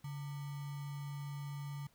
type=tone with sample-and-hold; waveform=sine; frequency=142.4 Hz; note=C#3; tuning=47 cents sharp; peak=-40 dBFS; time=0.04-1.87 s; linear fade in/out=5 ms; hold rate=1050 Hz; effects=pink hiss -70 dBFS RMS until 1.94 s